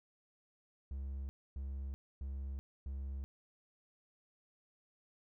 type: tone bursts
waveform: triangle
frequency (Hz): 68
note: C#2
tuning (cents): -33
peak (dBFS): -37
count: 4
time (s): 0.91-3.24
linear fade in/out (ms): 0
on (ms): 380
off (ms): 270
effects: none